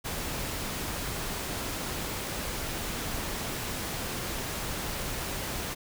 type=noise; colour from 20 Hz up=pink; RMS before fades=-34 dBFS; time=0.04-5.75 s; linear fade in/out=20 ms; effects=none